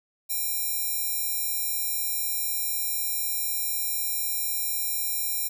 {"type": "tone with high-pass filter", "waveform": "square", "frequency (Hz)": 792, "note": "G5", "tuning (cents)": 18, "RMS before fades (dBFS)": -28, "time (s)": [0.29, 5.49], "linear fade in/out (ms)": 20, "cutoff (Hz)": 11000, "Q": 0.52, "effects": []}